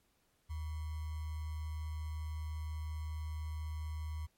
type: tone with sample-and-hold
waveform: sine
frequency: 77.78 Hz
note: D#2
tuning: in tune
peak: -37 dBFS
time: 0.49-4.27 s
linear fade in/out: 20 ms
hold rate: 1050 Hz
effects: pink hiss -75 dBFS RMS until 4.37 s + MP3 64 kbps